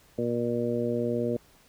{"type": "harmonic tone", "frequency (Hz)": 119.3, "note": "A#2", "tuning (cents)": 41, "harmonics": [1, 2, 3, 4, 5], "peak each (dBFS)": [-35, -30, -32, -30, -34], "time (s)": [0.18, 1.37], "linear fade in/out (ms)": 5, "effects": ["pink hiss -59 dBFS RMS until 1.68 s"]}